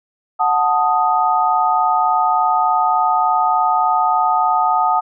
sine chord, D# diminished, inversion first, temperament equal with one note detuned, 736.6 / 880 / 1244.5 Hz, F#5 / A5 / D#6, -8 / 0 / 0 cents, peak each -17 dBFS, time 0.39-5.01 s, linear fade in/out 20 ms, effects none

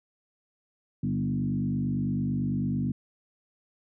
sine tone with frequency modulation, 191.9 Hz, G3, 37 cents flat, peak -25 dBFS, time 1.03-2.92 s, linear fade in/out 5 ms, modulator 49 Hz, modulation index 1.6, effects none

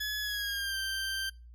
20% pulse tone with pitch glide, 1700 to 1567.9 Hz, G#6 to G6, +40 to 0 cents, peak -27 dBFS, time 0-1.3 s, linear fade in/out 10 ms, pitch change -140 cents, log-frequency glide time 0.2-0.78 s, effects noise-tail reverb RT60 0.3 s tail -24 dB re dry + added 59 Hz sine -48 dBFS peak until 1.54 s

